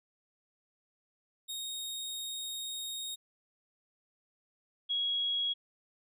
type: tone pair in turn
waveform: sawtooth / sine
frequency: 3729 / 3316 Hz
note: A#7 / G#7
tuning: 0 / -3 cents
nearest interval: major second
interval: 203 cents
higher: first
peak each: -34 / -29 dBFS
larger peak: second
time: 1.48-3.16 / 4.89-5.54 s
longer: first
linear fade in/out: 20 ms
effects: none